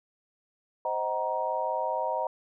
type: chord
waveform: sine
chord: C half-diminished seventh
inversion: none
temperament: just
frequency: 523.3 / 627.9 / 753.5 / 941.9 Hz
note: C5 / Eb5 / Gb5 / Bb5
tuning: 0 / +16 / +31 / +18 cents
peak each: -34 / -32 / -35 / -30 dBFS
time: 0.85-2.27 s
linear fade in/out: 2 ms
effects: none